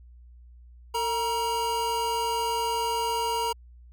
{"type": "tone pair together", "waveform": "square", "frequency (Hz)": [452.9, 948.4], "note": ["A#4", "A#5"], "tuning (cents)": [-50, 30], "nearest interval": "octave + minor second", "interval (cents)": 1280, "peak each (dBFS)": [-32, -27], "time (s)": [0.94, 3.53], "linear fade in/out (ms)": 10, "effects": ["added 60 Hz sine -47 dBFS peak until 3.92 s"]}